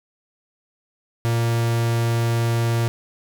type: tone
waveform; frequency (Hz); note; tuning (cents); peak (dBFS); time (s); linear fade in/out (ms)
45% pulse; 116.5; A#2; -1; -18; 1.25-2.88; 0
effects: none